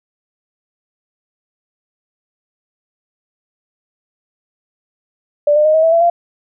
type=tone with pitch steps; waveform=sine; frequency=587.3 / 603.1 / 619.4 / 636 / 653.2 / 670.7 / 688.8 Hz; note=D5 / D5 / D#5 / D#5 / E5 / E5 / F5; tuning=0 / +46 / -8 / +38 / -16 / +30 / -24 cents; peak=-8 dBFS; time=5.47-6.1 s; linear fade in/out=5 ms; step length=90 ms; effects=none

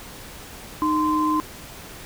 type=tone pair together; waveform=sine; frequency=308 / 1036 Hz; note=D#4 / C6; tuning=-17 / -17 cents; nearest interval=octave + major sixth; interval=2100 cents; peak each=-21 dBFS; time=0.82-1.4 s; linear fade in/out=0 ms; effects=pink hiss -40 dBFS RMS until 2.05 s

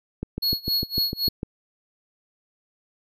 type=click train; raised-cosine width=3 ms; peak=-15 dBFS; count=9; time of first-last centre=0.23-1.431 s; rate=6.66 Hz
type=tone with tremolo; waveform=square; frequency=4334 Hz; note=C#8; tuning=40 cents flat; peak=-20 dBFS; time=0.42-1.29 s; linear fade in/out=10 ms; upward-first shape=sine; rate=3.8 Hz; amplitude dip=95%
effects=none

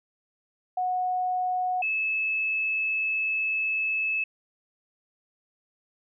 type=tone pair in turn; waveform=sine; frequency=733 / 2604 Hz; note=F#5 / E7; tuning=-16 / -22 cents; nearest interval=octave + minor seventh; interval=2194 cents; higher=second; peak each=-24 dBFS; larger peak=neither; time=0.77-1.82 / 1.82-4.24 s; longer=second; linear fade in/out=5 ms; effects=none

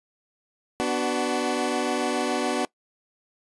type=chord; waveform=20% pulse; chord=B minor; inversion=none; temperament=equal with one note detuned; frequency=246.9 / 293.7 / 373.9 Hz; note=B3 / D4 / F#4; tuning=0 / 0 / +18 cents; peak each=-23 dBFS; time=0.8-2.65 s; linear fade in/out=0 ms; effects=noise-tail reverb RT60 0.1 s tail -22 dB re dry + resampled to 24000 Hz

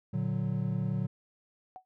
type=chord; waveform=triangle; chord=Bb augmented; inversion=none; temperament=equal; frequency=116.54 / 146.83 / 185 Hz; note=Bb2 / D3 / F#3; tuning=0 / 0 / 0 cents; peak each=-31 dBFS; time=0.13-1.07 s; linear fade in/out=10 ms
type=tone with exponential decay; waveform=sine; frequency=746 Hz; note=F#5; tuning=14 cents sharp; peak=-38 dBFS; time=1.76-1.85 s; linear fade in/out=0 ms; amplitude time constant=18 ms
effects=none

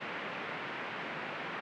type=band-pass noise; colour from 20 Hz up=white; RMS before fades=-40 dBFS; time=0-1.61 s; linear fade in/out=20 ms; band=140 to 2400 Hz; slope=24 dB/octave; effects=none

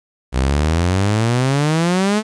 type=exponential sweep; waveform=sawtooth; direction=up; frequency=61.74 to 220 Hz; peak=-10 dBFS; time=0.32-2.23 s; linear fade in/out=50 ms; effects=resampled to 22050 Hz + 8-bit

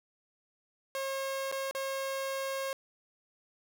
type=tone with dropouts; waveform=sawtooth; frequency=540 Hz; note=C#5; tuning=45 cents flat; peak=-29 dBFS; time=0.95-2.73 s; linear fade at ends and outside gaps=1 ms; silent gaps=1.515-1.524 / 1.711-1.749 s; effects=none

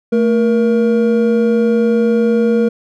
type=tone pair together; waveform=triangle; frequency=222.7 / 471.9 Hz; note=A3 / A#4; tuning=+21 / +21 cents; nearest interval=octave + minor second; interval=1300 cents; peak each=-11 dBFS; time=0.12-2.69 s; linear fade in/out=10 ms; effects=none

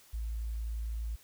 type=tone; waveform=sine; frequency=55.8 Hz; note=A1; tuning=25 cents sharp; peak=-33 dBFS; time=0.13-1.16 s; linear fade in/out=10 ms; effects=white hiss -60 dBFS RMS until 1.23 s

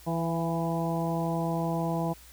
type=harmonic tone with a mistuned harmonic; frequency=165.4 Hz; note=E3; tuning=6 cents sharp; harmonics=1 / 2 / 3 / 4 / 5 / 6; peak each=-29 / -34 / -37 / -34 / -36 / -38 dBFS; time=0.06-2.14 s; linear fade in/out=20 ms; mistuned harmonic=4; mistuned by=+28 cents; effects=added 60 Hz sine -53 dBFS peak until 2.32 s + white hiss -53 dBFS RMS until 2.32 s

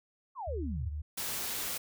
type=exponential sweep; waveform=sine; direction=down; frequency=1165 to 73.42 Hz; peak=-36 dBFS; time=0.35-0.93 s; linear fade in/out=50 ms
type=tone; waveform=sine; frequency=75 Hz; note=D2; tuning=37 cents sharp; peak=-34 dBFS; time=0.47-1.02 s; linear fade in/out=10 ms
type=noise; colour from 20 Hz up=white; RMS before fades=-36 dBFS; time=1.17-1.78 s; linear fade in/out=10 ms
effects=none

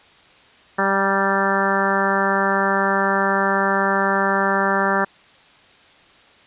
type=harmonic tone with a mistuned harmonic; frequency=196 Hz; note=G3; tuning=in tune; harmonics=1 / 2 / 3 / 4 / 5 / 6 / 7 / 8 / 9; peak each=-25 / -25 / -25 / -25 / -25 / -25 / -25 / -25 / -25 dBFS; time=0.78-5.05 s; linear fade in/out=10 ms; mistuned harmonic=5; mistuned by=-27 cents; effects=white hiss -50 dBFS RMS until 6.46 s + resampled to 8000 Hz

